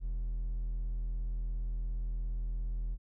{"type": "tone with hard clipping", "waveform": "triangle", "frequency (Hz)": 41.4, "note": "E1", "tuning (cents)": 8, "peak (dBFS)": -33, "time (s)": [0, 2.98], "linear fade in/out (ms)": 50, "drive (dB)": 6, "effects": []}